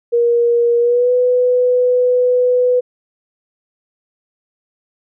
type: tone with pitch glide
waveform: sine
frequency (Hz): 473.3 to 497.1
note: A#4 to B4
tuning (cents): +26 to +11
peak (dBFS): -10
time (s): 0.12-2.81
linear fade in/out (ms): 20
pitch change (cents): +85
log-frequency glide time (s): 0.79-1.12
effects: none